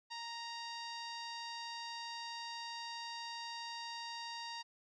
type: tone with low-pass filter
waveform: sawtooth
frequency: 932.3 Hz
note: A#5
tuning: in tune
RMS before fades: -45 dBFS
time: 0.1-4.63 s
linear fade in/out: 20 ms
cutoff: 4800 Hz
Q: 3.7
effects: none